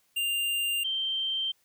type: tone pair in turn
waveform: square / sine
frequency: 2794 / 3136 Hz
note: F7 / G7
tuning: 0 / 0 cents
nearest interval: major second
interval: 200 cents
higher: second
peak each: -27 dBFS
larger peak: neither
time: 0.16-0.84 / 0.84-1.52 s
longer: neither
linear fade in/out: 10 ms
effects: white hiss -69 dBFS RMS until 1.64 s